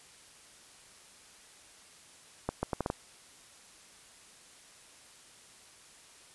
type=accelerating click train; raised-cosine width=1 ms; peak=-16 dBFS; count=6; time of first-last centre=2.49-2.901 s; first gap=140 ms; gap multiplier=0.73; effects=white hiss -56 dBFS RMS until 6.34 s + resampled to 24000 Hz